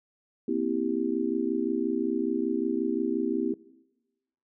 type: chord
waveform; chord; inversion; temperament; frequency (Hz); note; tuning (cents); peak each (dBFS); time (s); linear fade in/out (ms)
sine; C dominant seventh; third; just; 235.5 / 261.6 / 327 / 392.4; Bb3 / C4 / E4 / G4; +18 / 0 / -14 / +2; -32 / -30 / -29 / -31; 0.48-3.54; 5
effects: noise-tail reverb RT60 1.0 s tail -20 dB re dry